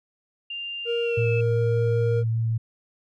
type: tone with pitch glide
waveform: sine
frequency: 2794 to 2622 Hz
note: F7 to E7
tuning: 0 to -10 cents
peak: -30 dBFS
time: 0.5-1.41 s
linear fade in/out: 5 ms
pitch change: -110 cents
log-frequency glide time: 1.02-1.26 s
type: tone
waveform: triangle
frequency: 469 Hz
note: A#4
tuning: 11 cents sharp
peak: -21 dBFS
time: 0.85-2.24 s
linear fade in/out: 50 ms
type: tone with vibrato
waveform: sine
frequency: 113.5 Hz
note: A#2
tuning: 46 cents flat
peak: -21 dBFS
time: 1.17-2.58 s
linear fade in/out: 10 ms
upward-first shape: triangle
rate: 5.1 Hz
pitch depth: 10 cents each way
effects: none